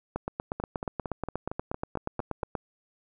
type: two click trains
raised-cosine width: 1 ms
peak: -19 / -16 dBFS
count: 9 / 21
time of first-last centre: 0.6-2.431 / 0.16-2.552 s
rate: 4.37 / 8.36 Hz
effects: none